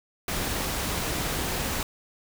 pink noise, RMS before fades -29 dBFS, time 0.28-1.83 s, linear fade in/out 2 ms, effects none

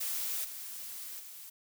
blue noise with level steps, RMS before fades -35 / -43 / -48 dBFS, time 0-1.5 s, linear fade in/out 10 ms, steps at 0.44 / 1.19 s, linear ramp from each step 10 ms, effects none

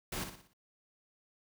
pink noise with echo, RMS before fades -38 dBFS, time 0.12-0.24 s, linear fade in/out 5 ms, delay 59 ms, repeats 5, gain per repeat -7 dB, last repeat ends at 0.535 s, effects none

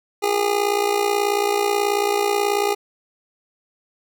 25% pulse tone with amplitude modulation, 408.5 Hz, G#4, 29 cents flat, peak -11 dBFS, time 0.22-2.75 s, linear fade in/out 20 ms, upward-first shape sine, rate 58.4 Hz, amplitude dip 70%, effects none

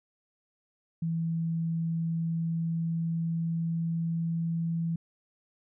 sine tone with pitch glide, 164.81 to 166.15 Hz, E3 to E3, 0 to +14 cents, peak -27 dBFS, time 1.02-4.96 s, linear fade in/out 5 ms, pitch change +14 cents, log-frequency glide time 1.76-4.64 s, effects none

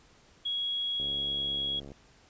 sine tone, 3322 Hz, G#7, in tune, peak -29 dBFS, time 0.45-1.8 s, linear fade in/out 10 ms
click train, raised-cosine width 2 ms, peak -32 dBFS, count 65, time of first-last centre 1-1.918 s, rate 69.7 Hz
effects pink hiss -60 dBFS RMS until 2.29 s + resampled to 16000 Hz

